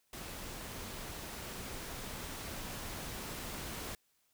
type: noise with level ramp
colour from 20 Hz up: pink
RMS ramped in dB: -45 to -42 dBFS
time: 0.13-3.95 s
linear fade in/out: 2 ms
effects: white hiss -75 dBFS RMS until 4.33 s